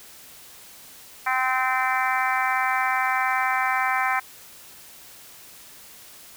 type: harmonic tone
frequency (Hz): 258.4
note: C4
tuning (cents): -21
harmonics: 3 / 4 / 5 / 6 / 7 / 8 / 9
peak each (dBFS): -26 / -27 / -28 / -29 / -29 / -30 / -31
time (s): 1.26-4.2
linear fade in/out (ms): 10
effects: white hiss -46 dBFS RMS until 6.36 s